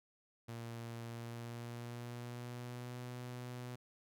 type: tone with pitch glide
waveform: sawtooth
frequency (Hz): 116.54 to 123.47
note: A#2 to B2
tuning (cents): 0 to 0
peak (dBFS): -40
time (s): 0.48-3.76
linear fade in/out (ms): 10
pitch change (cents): +100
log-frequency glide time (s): 1.05-3.01
effects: none